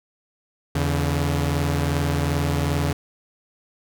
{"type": "tone pair together", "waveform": "sawtooth", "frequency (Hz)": [82.6, 142.6], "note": ["E2", "C#3"], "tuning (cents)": [4, 49], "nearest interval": "major sixth", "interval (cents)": 945, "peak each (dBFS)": -19, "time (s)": [0.75, 2.93], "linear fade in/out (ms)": 5, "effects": []}